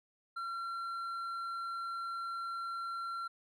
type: tone with hard clipping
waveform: sine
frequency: 1365 Hz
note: F6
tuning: 40 cents flat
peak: -38 dBFS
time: 0.36-3.28 s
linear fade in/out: 10 ms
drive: 4 dB
effects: none